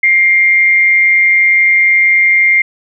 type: tone with amplitude modulation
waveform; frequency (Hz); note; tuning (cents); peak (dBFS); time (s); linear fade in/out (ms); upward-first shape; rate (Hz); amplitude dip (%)
sine; 2114; C7; +17; -4; 0.03-2.62; 5; sine; 189; 40
effects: none